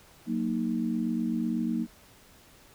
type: chord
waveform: sine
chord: D# minor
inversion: first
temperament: equal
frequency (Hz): 185 / 233.1 / 311.1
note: F#3 / A#3 / D#4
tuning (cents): 0 / 0 / 0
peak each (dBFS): -33 / -28 / -33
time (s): 0.26-1.87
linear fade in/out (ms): 50
effects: pink hiss -56 dBFS RMS until 2.74 s